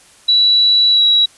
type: tone with pitch glide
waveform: sine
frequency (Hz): 3932 to 3887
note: B7 to B7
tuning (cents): -8 to -28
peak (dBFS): -8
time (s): 0.28-1.26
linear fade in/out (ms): 10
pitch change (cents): -20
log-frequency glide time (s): 0.91-1.03
effects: white hiss -46 dBFS RMS until 1.37 s + resampled to 24000 Hz